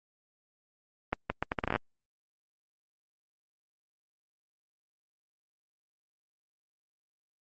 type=accelerating click train; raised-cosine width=0.5 ms; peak=-13 dBFS; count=12; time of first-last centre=1.13-1.76 s; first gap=170 ms; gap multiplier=0.74; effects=Opus 24 kbps